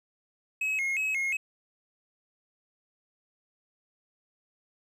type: tone with vibrato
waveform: triangle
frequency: 2349 Hz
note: D7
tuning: in tune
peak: -25 dBFS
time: 0.61-1.37 s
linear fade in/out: 5 ms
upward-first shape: square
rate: 2.8 Hz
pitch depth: 150 cents each way
effects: none